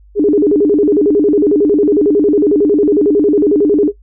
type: tone with vibrato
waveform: sine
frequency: 350 Hz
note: F4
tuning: 4 cents sharp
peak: -7 dBFS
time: 0.15-3.92 s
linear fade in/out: 50 ms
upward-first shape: square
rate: 11 Hz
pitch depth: 280 cents each way
effects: noise-tail reverb RT60 0.1 s tail -17 dB re dry + added 50 Hz sine -40 dBFS peak until 4.02 s